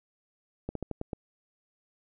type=slowing click train; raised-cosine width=2 ms; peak=-20 dBFS; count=6; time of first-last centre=0.69-1.132 s; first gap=63 ms; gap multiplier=1.17; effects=none